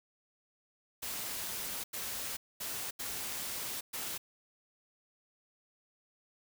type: noise bursts at uneven times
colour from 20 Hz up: white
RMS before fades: -39 dBFS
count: 5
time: 1.02-1.84 / 1.93-2.37 / 2.6-2.91 / 2.99-3.81 / 3.93-4.18 s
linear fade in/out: 10 ms
effects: none